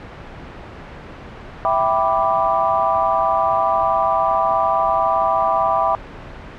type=chord; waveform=sine; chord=E minor seventh; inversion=none; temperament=equal; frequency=659.3 / 784 / 987.8 / 1174.7 Hz; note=E5 / G5 / B5 / D6; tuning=0 / 0 / 0 / 0 cents; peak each=-20 dBFS; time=1.65-5.95 s; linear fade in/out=0 ms; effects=pink hiss -35 dBFS RMS until 6.58 s + low-pass 2000 Hz 12 dB/octave